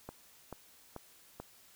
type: click train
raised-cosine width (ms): 1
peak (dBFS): -28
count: 4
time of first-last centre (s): 0.09-1.4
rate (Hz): 2.29
effects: white hiss -61 dBFS RMS until 1.75 s